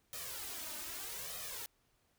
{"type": "noise with flanger", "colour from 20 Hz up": "white", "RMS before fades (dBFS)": -44, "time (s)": [0.13, 1.66], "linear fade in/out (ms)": 0, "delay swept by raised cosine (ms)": [1.6, 3.3], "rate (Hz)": 0.81, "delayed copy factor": 0.75, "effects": ["pink hiss -75 dBFS RMS until 2.18 s"]}